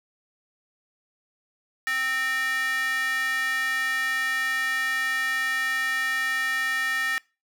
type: tone with high-pass filter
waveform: square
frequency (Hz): 261.6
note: C4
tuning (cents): 0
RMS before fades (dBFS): -26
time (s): 1.87-7.18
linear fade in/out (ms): 0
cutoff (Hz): 1700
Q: 7.8
effects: noise-tail reverb RT60 0.3 s tail -24 dB re dry